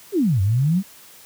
sine exponential two-way sweep, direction down then up, 440 to 91.9 to 203.6 Hz, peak -15 dBFS, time 0.12-0.83 s, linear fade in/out 50 ms, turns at 0.41 s, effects white hiss -46 dBFS RMS until 1.25 s + high-pass 60 Hz 12 dB/octave

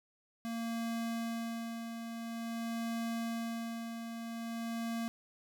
square tone with tremolo, 230 Hz, A#3, 23 cents flat, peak -35 dBFS, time 0.45-5.08 s, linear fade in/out 0 ms, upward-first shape sine, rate 0.48 Hz, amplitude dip 50%, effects none

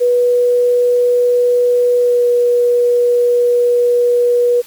sine tone with pitch glide, 488.7 to 484.2 Hz, B4 to B4, -18 to -34 cents, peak -9 dBFS, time 0-4.62 s, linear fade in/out 20 ms, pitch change -16 cents, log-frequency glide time 1.99-2.25 s, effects white hiss -40 dBFS RMS until 4.66 s + Opus 48 kbps

